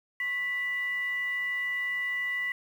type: tone with frequency modulation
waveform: sine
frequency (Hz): 1975.5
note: B6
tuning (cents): 0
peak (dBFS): -28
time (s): 0.2-2.52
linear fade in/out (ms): 2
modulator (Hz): 893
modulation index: 0.24
effects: 9-bit